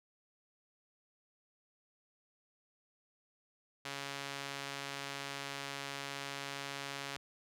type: tone with band-pass filter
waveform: sawtooth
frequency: 139.6 Hz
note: C#3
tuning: 13 cents sharp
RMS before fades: -43 dBFS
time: 3.85-7.17 s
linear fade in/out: 5 ms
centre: 3300 Hz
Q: 0.59
effects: none